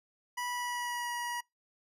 25% pulse tone with pitch glide, 979 to 961.6 Hz, B5 to B5, -15 to -46 cents, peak -30 dBFS, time 0.37-1.41 s, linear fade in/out 10 ms, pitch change -31 cents, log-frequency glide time 0.49-1.11 s, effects noise-tail reverb RT60 0.2 s tail -26 dB re dry + resampled to 32000 Hz

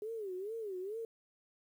sine tone with vibrato, 408.4 Hz, G#4, 29 cents flat, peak -38 dBFS, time 0.02-1.05 s, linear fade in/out 2 ms, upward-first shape sine, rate 2.3 Hz, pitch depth 200 cents each way, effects 11-bit

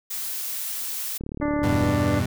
blue noise, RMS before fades -30 dBFS, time 0.1-1.18 s, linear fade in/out 10 ms
click train, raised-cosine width 3 ms, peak -20 dBFS, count 26, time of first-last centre 1.21-1.891 s, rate 36.7 Hz
harmonic tone, 293.7 Hz, D4, in tune, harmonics 1 / 2 / 3 / 4 / 5 / 6 / 7, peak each -24 / -28 / -34 / -35 / -40 / -41 / -39 dBFS, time 1.41-2.2 s, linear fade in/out 10 ms
30% pulse chord, E minor, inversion none, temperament equal, 82.41 / 98 / 123.47 Hz, E2 / G2 / B2, 0 / 0 / 0 cents, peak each -26 / -23 / -23 dBFS, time 1.63-2.26 s, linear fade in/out 5 ms
effects none

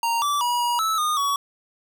square tone with pitch steps, 929 / 1161 / 966 / 959 / 1308 / 1225 / 1126 Hz, A#5 / D6 / B5 / A#5 / E6 / D#6 / C#6, -6 / -20 / -39 / +49 / -14 / -27 / +27 cents, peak -21 dBFS, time 0.03-1.36 s, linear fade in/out 2 ms, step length 190 ms, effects 9-bit

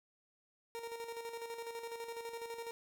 30% pulse tone with tremolo, 463.8 Hz, A#4, 9 cents flat, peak -38 dBFS, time 0.75-2.71 s, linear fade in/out 0 ms, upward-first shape square, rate 12 Hz, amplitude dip 50%, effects none

